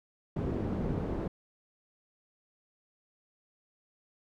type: low-pass noise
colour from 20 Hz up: white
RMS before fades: -33 dBFS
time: 0.36-1.28 s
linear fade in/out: 5 ms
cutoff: 300 Hz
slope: 12 dB/octave
effects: none